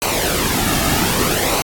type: noise with flanger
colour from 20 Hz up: pink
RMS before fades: -18 dBFS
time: 0.02-1.62 s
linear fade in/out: 0 ms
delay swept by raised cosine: 0.57 to 2.07 ms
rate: 0.63 Hz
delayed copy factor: -0.55
effects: AAC 64 kbps

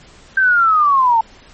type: linear sweep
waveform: sine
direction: down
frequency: 1577 to 880 Hz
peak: -9 dBFS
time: 0.37-1.21 s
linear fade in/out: 5 ms
effects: pink hiss -44 dBFS RMS until 1.53 s + MP3 32 kbps

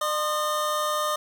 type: tone cluster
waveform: square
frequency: 604 / 1060 / 1224 Hz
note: D5 / C6 / D#6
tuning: +48 / +22 / -29 cents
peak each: -29 / -34 / -27 dBFS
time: 0.01-1.16 s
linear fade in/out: 5 ms
effects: 10-bit

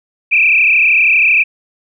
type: tone with frequency modulation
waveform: sine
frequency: 2489 Hz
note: D#7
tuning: in tune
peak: -7 dBFS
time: 0.31-1.44 s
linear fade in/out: 20 ms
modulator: 32.8 Hz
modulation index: 4.7
effects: none

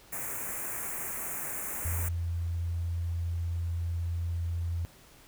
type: band-stop noise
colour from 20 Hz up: white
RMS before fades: -36 dBFS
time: 0.12-2.09 s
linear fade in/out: 10 ms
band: 2400 to 6800 Hz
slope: 48 dB/octave
type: tone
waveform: sine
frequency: 85.1 Hz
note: F2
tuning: 44 cents flat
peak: -29 dBFS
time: 1.85-4.85 s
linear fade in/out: 0 ms
effects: pink hiss -56 dBFS RMS until 5.27 s

